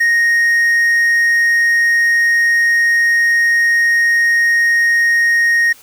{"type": "tone", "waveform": "triangle", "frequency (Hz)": 1864.7, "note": "A#6", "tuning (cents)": 0, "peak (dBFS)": -8, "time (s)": [0, 5.73], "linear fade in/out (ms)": 10, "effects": ["white hiss -43 dBFS RMS until 5.82 s"]}